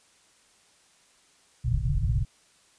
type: low-pass noise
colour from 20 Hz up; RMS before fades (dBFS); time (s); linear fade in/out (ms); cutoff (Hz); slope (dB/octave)
white; -25; 1.64-2.25; 20; 150; 96
effects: white hiss -61 dBFS RMS until 2.78 s + resampled to 22050 Hz